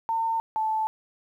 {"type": "tone pair in turn", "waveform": "sine", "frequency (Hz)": [905, 875.2], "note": ["A5", "A5"], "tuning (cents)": [48, -9], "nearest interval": "minor second", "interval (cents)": 57, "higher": "first", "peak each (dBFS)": -23, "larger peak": "neither", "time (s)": [[0.09, 0.4], [0.56, 0.87]], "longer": "neither", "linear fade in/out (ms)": 0, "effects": ["10-bit"]}